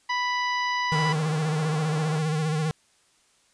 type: harmonic tone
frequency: 987.8 Hz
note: B5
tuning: in tune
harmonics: 1 / 2 / 3 / 4 / 5 / 6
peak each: -26 / -28 / -36 / -40 / -38 / -46 dBFS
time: 0.09-1.13 s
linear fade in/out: 10 ms
type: tone with vibrato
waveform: square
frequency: 155.56 Hz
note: D#3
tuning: in tune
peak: -24 dBFS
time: 0.92-2.71 s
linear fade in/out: 0 ms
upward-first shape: sine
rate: 15 Hz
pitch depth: 62 cents each way
type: band-pass noise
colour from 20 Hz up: white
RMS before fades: -39 dBFS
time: 0.92-2.2 s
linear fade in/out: 20 ms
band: 220 to 1300 Hz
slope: 24 dB/octave
effects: white hiss -63 dBFS RMS until 3.53 s + resampled to 22050 Hz